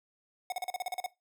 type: tone bursts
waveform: square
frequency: 733 Hz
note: F#5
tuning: 16 cents flat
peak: -32 dBFS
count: 10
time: 0.5-1.062 s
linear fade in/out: 2 ms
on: 22 ms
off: 38 ms
effects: noise-tail reverb RT60 0.2 s tail -19 dB re dry